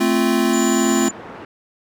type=chord; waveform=square; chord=F major; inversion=first; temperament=equal with one note detuned; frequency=220 / 261.6 / 345.8 Hz; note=A3 / C4 / F4; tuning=0 / 0 / -17 cents; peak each=-20 dBFS; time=0-1.09 s; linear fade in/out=10 ms
type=tone; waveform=sine; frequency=7040 Hz; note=A8; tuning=in tune; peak=-25 dBFS; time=0.53-1.11 s; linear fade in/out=5 ms
type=band-pass noise; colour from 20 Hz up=pink; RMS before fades=-36 dBFS; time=0.84-1.45 s; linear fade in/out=2 ms; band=180 to 1500 Hz; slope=12 dB/octave
effects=none